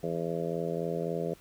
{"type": "harmonic tone", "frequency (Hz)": 83.7, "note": "E2", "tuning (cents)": 27, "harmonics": [2, 3, 4, 5, 6, 7, 8], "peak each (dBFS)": [-35, -43, -40, -35, -36, -39, -40], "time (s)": [0.03, 1.34], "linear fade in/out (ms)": 5, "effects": ["pink hiss -58 dBFS RMS until 1.4 s"]}